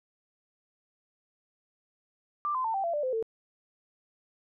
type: tone with pitch steps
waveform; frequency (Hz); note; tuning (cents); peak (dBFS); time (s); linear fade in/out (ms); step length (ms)
sine; 1182 / 1029 / 895.8 / 779.8 / 678.9 / 591 / 514.5 / 447.9; D6 / C6 / A5 / G5 / F5 / D5 / C5 / A4; +11 / -29 / +31 / -9 / -49 / +11 / -29 / +31; -27; 2.45-3.226; 0; 97
effects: none